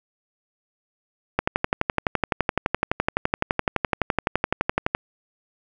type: click train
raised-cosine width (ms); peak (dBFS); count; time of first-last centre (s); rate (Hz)
0.5; -4; 43; 1.39-4.949; 11.8
effects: none